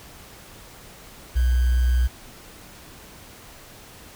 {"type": "tone with sample-and-hold", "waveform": "sine", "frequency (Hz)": 61.74, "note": "B1", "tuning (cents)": 0, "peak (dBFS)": -16, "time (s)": [1.35, 2.08], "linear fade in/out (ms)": 20, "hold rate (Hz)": 1575, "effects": ["pink hiss -45 dBFS RMS until 4.15 s"]}